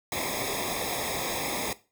pink noise with comb filter, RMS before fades -31 dBFS, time 0.12-1.73 s, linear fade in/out 2 ms, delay 0.68 ms, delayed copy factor -0.95, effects noise-tail reverb RT60 0.3 s tail -17 dB re dry

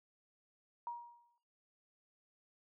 sine tone with exponential decay, 949 Hz, A#5, 31 cents sharp, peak -37 dBFS, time 0.87-1.38 s, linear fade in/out 1 ms, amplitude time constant 110 ms, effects noise-tail reverb RT60 0.8 s tail -26 dB re dry

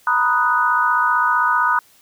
sine chord, B major seventh, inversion third, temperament equal, 932.3 / 987.8 / 1244.5 / 1480 Hz, A#5 / B5 / D#6 / F#6, 0 / 0 / 0 / 0 cents, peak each -23 / -20 / -18 / -19 dBFS, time 0.07-1.79 s, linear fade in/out 2 ms, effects white hiss -53 dBFS RMS until 2.01 s

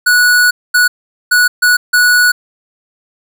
square tone bursts at uneven times, 1469 Hz, F#6, 13 cents flat, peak -7 dBFS, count 5, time 0.06-0.51 / 0.74-0.88 / 1.31-1.48 / 1.62-1.77 / 1.93-2.32 s, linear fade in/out 10 ms, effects none

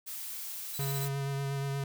blue noise, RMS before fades -40 dBFS, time 0.06-1.09 s, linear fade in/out 20 ms
5% pulse tone bursts, 3973 Hz, B7, 10 cents sharp, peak -31 dBFS, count 5, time 0.74-1.051 s, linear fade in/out 0 ms, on 43 ms, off 24 ms
square tone with vibrato, 138.59 Hz, C#3, in tune, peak -32 dBFS, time 0.79-1.84 s, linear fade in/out 2 ms, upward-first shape sine, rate 8.4 Hz, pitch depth 17 cents each way
effects none

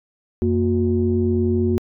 sine tone cluster, 90.2 / 231.3 / 363.8 Hz, F#2 / A#3 / F#4, -44 / -13 / -29 cents, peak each -20 dBFS, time 0.42-1.78 s, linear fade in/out 0 ms, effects tanh soft clip ceiling -7 dBFS

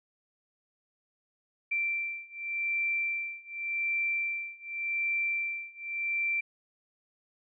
sine beating tone pair, 2349 / 2349.87 Hz, D7 / D7, 0 / 0 cents, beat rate 0.87 Hz, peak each -33 / -32 dBFS, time 1.71-6.41 s, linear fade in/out 10 ms, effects none

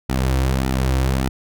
sawtooth tone with flanger, 65.41 Hz, C2, in tune, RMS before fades -19 dBFS, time 0.09-1.29 s, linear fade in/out 5 ms, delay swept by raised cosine 1.8 to 4.9 ms, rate 1.7 Hz, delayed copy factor -0.65, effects none

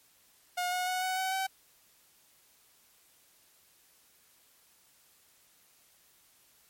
sawtooth tone with pitch steps, 718 / 727.2 / 736.5 / 745.9 / 755.4 / 765.1 Hz, F5 / F#5 / F#5 / F#5 / F#5 / G5, +48 / -30 / -8 / +14 / +36 / -42 cents, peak -26 dBFS, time 0.57-1.47 s, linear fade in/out 10 ms, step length 150 ms, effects white hiss -64 dBFS RMS until 6.69 s + MP3 64 kbps

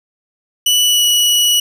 sawtooth tone with pitch glide, 2960 to 2933 Hz, F#7 to F#7, 0 to -16 cents, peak -7 dBFS, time 0.66-1.6 s, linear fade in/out 5 ms, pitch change -16 cents, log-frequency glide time 0.86-1.04 s, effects none

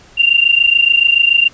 sine tone pair together, 2767 / 2794 Hz, F7 / F7, -17 / 0 cents, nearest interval unison, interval 17 cents, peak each -11 dBFS, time 0.17-1.49 s, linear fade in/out 20 ms, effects pink hiss -44 dBFS RMS until 1.53 s + resampled to 16000 Hz

